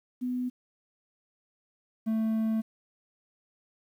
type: tone pair in turn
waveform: sine / triangle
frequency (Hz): 249.8 / 221.3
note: B3 / A3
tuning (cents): +20 / +10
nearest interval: major second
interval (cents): 210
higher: first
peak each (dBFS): -28 / -23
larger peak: second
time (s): 0.21-0.5 / 2.06-2.62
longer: second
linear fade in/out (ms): 20
effects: 10-bit